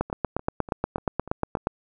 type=two click trains; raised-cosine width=1 ms; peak=-24 / -9 dBFS; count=6 / 15; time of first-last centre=0.1-1.571 / 0.01-1.671 s; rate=3.4 / 8.43 Hz; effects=none